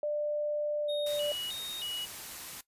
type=tone with pitch glide; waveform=sine; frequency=594 to 588.5 Hz; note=D5 to D5; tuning=+20 to +3 cents; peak=-29 dBFS; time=0.03-1.32 s; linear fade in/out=2 ms; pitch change=-17 cents; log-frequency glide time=0.82-0.89 s
type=tone with vibrato; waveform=triangle; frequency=3295 Hz; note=G#7; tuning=14 cents flat; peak=-34 dBFS; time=0.88-2.06 s; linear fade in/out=20 ms; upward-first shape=square; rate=1.6 Hz; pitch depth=210 cents each way
type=noise; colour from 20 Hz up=white; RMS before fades=-43 dBFS; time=1.06-2.61 s; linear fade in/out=5 ms
effects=noise-tail reverb RT60 0.1 s tail -17 dB re dry + resampled to 32000 Hz